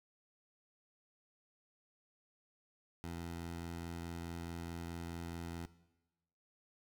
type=tone; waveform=15% pulse; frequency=84.7 Hz; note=E2; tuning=48 cents sharp; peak=-36 dBFS; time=3.04-5.66 s; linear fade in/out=0 ms; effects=noise-tail reverb RT60 1.0 s tail -17 dB re dry